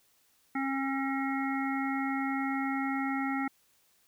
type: harmonic tone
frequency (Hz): 270.9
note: C#4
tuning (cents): -40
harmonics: 1 / 3 / 5 / 7 / 8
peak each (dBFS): -31 / -36 / -38 / -39 / -40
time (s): 0.55-3.48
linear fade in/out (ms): 5
effects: white hiss -68 dBFS RMS until 4.07 s